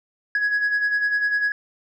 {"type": "beating tone pair", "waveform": "sine", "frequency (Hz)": [1661.2, 1671.2], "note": ["G#6", "G#6"], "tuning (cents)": [0, 10], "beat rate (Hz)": 10, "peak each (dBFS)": [-25, -18], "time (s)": [0.35, 1.52], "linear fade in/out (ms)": 2, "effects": ["tanh soft clip ceiling -16 dBFS"]}